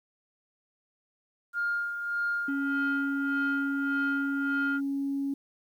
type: tone with tremolo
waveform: sine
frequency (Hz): 1410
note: F6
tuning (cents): +16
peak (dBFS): -25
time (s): 1.53-4.81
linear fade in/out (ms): 50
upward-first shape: sine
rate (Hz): 1.7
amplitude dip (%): 55
type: tone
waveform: sine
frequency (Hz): 277.2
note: C#4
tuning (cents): 0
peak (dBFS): -27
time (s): 2.48-5.34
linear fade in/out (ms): 5
effects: tanh soft clip ceiling -21 dBFS + 10-bit